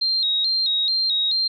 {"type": "tone with vibrato", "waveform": "sine", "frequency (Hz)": 3977, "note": "B7", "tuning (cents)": 11, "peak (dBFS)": -18, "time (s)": [0.01, 1.48], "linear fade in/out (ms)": 10, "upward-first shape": "square", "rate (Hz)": 2.3, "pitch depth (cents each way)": 83, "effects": []}